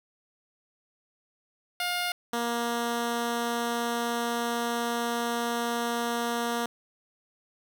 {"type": "tone pair in turn", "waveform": "10% pulse", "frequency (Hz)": [710, 235.8], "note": ["F5", "A#3"], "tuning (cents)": [28, 20], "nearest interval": "octave + perfect fifth", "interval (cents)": 1908, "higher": "first", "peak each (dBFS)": -19, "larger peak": "neither", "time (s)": [[1.8, 2.12], [2.33, 6.66]], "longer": "second", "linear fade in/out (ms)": 2, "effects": []}